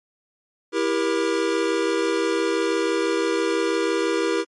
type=chord; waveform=square; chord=E diminished; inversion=none; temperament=just; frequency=329.6 / 395.6 / 474.7 Hz; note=E4 / G4 / Bb4; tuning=0 / +16 / +31 cents; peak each=-25 dBFS; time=0.72-4.45 s; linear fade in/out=50 ms; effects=low-pass 7000 Hz 12 dB/octave + MP3 48 kbps